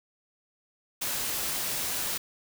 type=noise; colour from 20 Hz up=white; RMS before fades=-31 dBFS; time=1.01-2.18 s; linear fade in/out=10 ms; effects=none